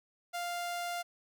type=tone; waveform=sawtooth; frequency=698.5 Hz; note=F5; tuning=in tune; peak=-31 dBFS; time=0.33-1.03 s; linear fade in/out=20 ms; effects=none